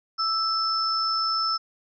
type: tone pair together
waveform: sine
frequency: 1318.5 / 5274 Hz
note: E6 / E8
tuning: 0 / 0 cents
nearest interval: 2 octaves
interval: 2400 cents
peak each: -25 dBFS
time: 0.18-1.58 s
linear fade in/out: 20 ms
effects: none